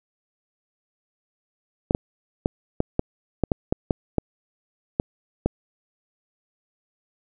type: clicks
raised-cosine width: 2 ms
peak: -6 dBFS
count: 12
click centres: 1.909 / 1.949 / 2.459 / 2.804 / 2.994 / 3.437 / 3.518 / 3.725 / 3.908 / 4.183 / 4.999 / 5.46 s
effects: none